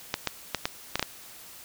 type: clicks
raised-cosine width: 0.2 ms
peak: -8 dBFS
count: 7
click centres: 0.141 / 0.273 / 0.547 / 0.655 / 0.956 / 0.995 / 1.027 s
effects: white hiss -47 dBFS RMS until 1.64 s